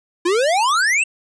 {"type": "exponential sweep", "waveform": "square", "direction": "up", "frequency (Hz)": [331.3, 2778], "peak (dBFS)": -15, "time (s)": [0.25, 1.04], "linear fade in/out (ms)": 10, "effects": ["resampled to 22050 Hz"]}